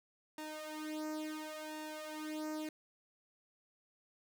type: tone with flanger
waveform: sawtooth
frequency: 308.4 Hz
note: D#4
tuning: 15 cents flat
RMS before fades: -43 dBFS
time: 0.38-2.69 s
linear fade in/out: 2 ms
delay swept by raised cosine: 1.1 to 3.1 ms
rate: 0.71 Hz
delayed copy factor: +0.85
effects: none